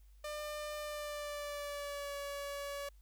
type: tone with pitch glide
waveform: sawtooth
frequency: 599 to 567 Hz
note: D5 to C#5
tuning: +34 to +39 cents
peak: -36 dBFS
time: 0.24-2.89 s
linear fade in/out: 5 ms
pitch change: -95 cents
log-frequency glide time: 0.8-2.16 s
effects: added 50 Hz sine -57 dBFS peak until 3.01 s + white hiss -75 dBFS RMS until 3.01 s